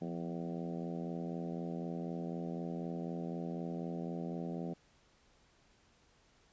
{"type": "harmonic tone with a mistuned harmonic", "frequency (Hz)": 84, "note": "E2", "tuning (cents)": 33, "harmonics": [2, 3, 4, 5, 6, 7, 8, 9], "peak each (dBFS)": [-40, -44, -46, -48, -50, -51, -52, -53], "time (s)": [0.01, 4.74], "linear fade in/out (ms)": 10, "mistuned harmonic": 2, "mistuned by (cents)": 53, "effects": ["pink hiss -68 dBFS RMS until 6.52 s", "resampled to 16000 Hz"]}